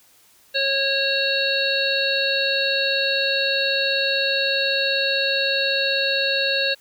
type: harmonic tone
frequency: 547 Hz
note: C#5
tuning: 23 cents flat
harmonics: 1 / 3 / 5 / 7 / 8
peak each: -25 / -25 / -25 / -25 / -25 dBFS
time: 0.54-6.75 s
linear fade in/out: 20 ms
effects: white hiss -55 dBFS RMS until 6.8 s